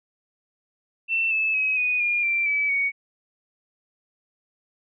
sine tone with pitch steps, 2683 / 2614 / 2547 / 2482 / 2418 / 2356 / 2296 / 2237 Hz, E7 / E7 / D#7 / D#7 / D7 / D7 / D7 / C#7, +30 / -15 / +40 / -5 / +50 / +5 / -40 / +15 cents, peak -20 dBFS, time 1.08-2.92 s, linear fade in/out 50 ms, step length 230 ms, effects none

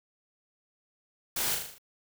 white noise with echo, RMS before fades -31 dBFS, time 1.36-1.55 s, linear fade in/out 5 ms, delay 39 ms, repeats 6, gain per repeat -4 dB, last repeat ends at 1.784 s, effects none

